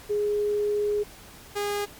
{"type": "tone pair in turn", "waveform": ["sine", "sawtooth"], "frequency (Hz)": [415.3, 409.3], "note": ["G#4", "G#4"], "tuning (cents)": [0, -25], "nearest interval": "unison", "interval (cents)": 25, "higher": "first", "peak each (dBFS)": -22, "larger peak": "neither", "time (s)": [[0.09, 1.04], [1.55, 1.86]], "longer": "first", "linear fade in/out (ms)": 20, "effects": ["pink hiss -47 dBFS RMS until 1.99 s", "MP3 96 kbps"]}